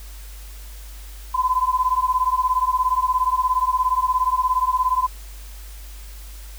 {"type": "beating tone pair", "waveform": "sine", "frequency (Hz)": [1007, 1024], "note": ["B5", "C6"], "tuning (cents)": [33, -38], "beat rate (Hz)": 17, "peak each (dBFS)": [-20, -20], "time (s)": [1.34, 5.07], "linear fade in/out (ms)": 10, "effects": ["added 50 Hz sine -35 dBFS peak until 6.58 s", "white hiss -45 dBFS RMS until 6.58 s"]}